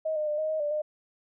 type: tone with pitch steps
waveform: sine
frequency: 631 / 609 / 599 / 623 / 627 / 589 / 607 Hz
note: D#5 / D#5 / D5 / D#5 / D#5 / D5 / D#5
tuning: +24 / -37 / +34 / +2 / +13 / +5 / -43 cents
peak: -26 dBFS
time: 0.05-0.82 s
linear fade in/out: 10 ms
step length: 110 ms
effects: none